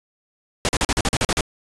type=noise bursts; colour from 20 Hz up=pink; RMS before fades=-19 dBFS; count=10; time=0.65-1.408 s; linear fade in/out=0 ms; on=38 ms; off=42 ms; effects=resampled to 22050 Hz